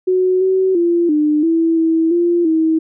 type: tone with pitch steps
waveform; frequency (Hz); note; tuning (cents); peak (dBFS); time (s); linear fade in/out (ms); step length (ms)
sine; 369.5 / 377.5 / 343 / 301 / 328.9 / 325.2 / 345.4 / 320.3; F#4 / F#4 / F4 / D4 / E4 / E4 / F4 / E4; -2 / +35 / -31 / +43 / -4 / -23 / -19 / -50; -11; 0.07-2.79; 10; 340
effects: none